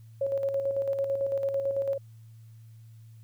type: tone with tremolo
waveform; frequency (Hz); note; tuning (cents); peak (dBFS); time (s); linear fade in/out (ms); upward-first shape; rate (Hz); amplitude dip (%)
sine; 550; C#5; -14; -24; 0.21-1.98; 5; square; 9; 45
effects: added 112 Hz sine -47 dBFS peak until 3.23 s + white hiss -69 dBFS RMS until 3.23 s